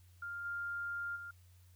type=tone with level steps; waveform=sine; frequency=1400 Hz; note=F6; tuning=4 cents sharp; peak=-40 / -37 / -44 dBFS; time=0.22-1.31 s; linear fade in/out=5 ms; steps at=0.44 / 1.15 s; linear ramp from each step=20 ms; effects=added 90 Hz sine -59 dBFS peak until 1.75 s + white hiss -71 dBFS RMS until 1.75 s